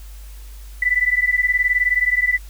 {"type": "beating tone pair", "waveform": "sine", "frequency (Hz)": [1975.5, 1994.5], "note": ["B6", "B6"], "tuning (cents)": [0, 17], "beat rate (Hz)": 19, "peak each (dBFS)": -18, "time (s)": [0.82, 2.38], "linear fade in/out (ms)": 5, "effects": ["added 50 Hz sine -34 dBFS peak until 2.49 s", "white hiss -48 dBFS RMS until 2.49 s"]}